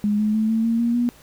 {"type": "tone with pitch steps", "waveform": "sine", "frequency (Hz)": [207.7, 212.9, 218.3, 223.8, 229.4, 235.2, 241.1], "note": ["G#3", "G#3", "A3", "A3", "A#3", "A#3", "B3"], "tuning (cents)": [0, 43, -13, 30, -28, 16, -41], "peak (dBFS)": -17, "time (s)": [0.04, 1.09], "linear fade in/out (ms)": 0, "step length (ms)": 150, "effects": ["pink hiss -50 dBFS RMS until 1.22 s"]}